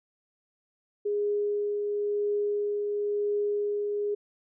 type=tone with tremolo; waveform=sine; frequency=412.4 Hz; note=G#4; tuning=12 cents flat; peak=-24 dBFS; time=1.05-4.15 s; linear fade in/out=10 ms; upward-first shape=triangle; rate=0.97 Hz; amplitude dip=30%; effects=none